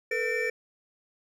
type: tone cluster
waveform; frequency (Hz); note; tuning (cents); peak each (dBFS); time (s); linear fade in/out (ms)
triangle; 444.8 / 491.5 / 1802 / 2322; A4 / B4 / A6 / D7; +19 / -8 / +41 / -20; -30; 0.11-0.5; 5
effects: none